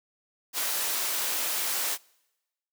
white high-pass noise, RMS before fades -29 dBFS, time 0.53-1.98 s, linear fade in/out 50 ms, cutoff 400 Hz, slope 12 dB/octave, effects noise-tail reverb RT60 1.0 s tail -26 dB re dry

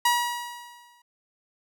sawtooth tone with exponential decay, 961 Hz, B5, 48 cents flat, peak -14 dBFS, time 0.05-1.02 s, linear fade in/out 5 ms, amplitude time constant 210 ms, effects none

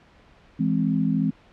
sine chord, E augmented, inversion none, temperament equal, 164.81 / 207.7 / 261.6 Hz, E3 / G#3 / B#3, 0 / 0 / 0 cents, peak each -24 dBFS, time 0.59-1.31 s, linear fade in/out 10 ms, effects pink hiss -54 dBFS RMS until 1.52 s + low-pass 3000 Hz 12 dB/octave

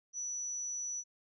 sine tone, 5920 Hz, F#8, in tune, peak -36 dBFS, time 0.13-1.04 s, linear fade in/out 50 ms, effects none

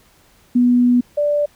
sine tone pair in turn, 245 / 586.6 Hz, B3 / D5, -14 / -2 cents, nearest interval octave + minor third, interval 1512 cents, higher second, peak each -10 / -14 dBFS, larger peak first, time 0.55-1.01 / 1.17-1.46 s, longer first, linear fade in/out 10 ms, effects pink hiss -53 dBFS RMS until 1.55 s

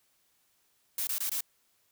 blue noise bursts, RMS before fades -32 dBFS, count 4, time 0.98-1.407 s, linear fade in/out 2 ms, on 91 ms, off 21 ms, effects white hiss -71 dBFS RMS until 1.91 s

